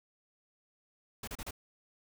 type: noise bursts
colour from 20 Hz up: pink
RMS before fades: -41 dBFS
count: 4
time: 1.23-1.509 s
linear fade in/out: 5 ms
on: 45 ms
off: 33 ms
effects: none